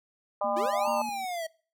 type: harmonic tone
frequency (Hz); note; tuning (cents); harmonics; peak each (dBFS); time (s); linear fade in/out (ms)
201.5; G3; +48; 3 / 4 / 5 / 6; -29 / -31 / -33 / -35; 0.41-1.02; 5
type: tone with tremolo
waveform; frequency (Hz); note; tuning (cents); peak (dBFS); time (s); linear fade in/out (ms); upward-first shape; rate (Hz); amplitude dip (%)
sine; 233.1; A#3; 0; -37; 0.44-1.25; 5; square; 2.3; 75
type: linear two-way sweep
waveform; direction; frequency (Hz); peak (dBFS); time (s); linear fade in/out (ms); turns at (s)
square; up then down; 311.1 to 932.3 to 635; -32; 0.56-1.47; 10; 0.89
effects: noise-tail reverb RT60 0.4 s tail -24 dB re dry